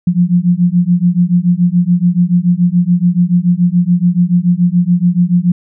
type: beating tone pair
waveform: sine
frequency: 172.8 / 179.8 Hz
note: F3 / F#3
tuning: -18 / -49 cents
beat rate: 7 Hz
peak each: -11 dBFS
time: 0.07-5.52 s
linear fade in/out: 5 ms
effects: none